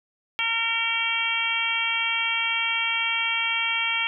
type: harmonic tone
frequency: 458 Hz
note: A#4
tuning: 31 cents flat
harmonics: 2 / 3 / 4 / 5 / 6 / 7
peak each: -34 / -33 / -35 / -26 / -28 / -28 dBFS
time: 0.39-4.07 s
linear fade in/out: 0 ms
effects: none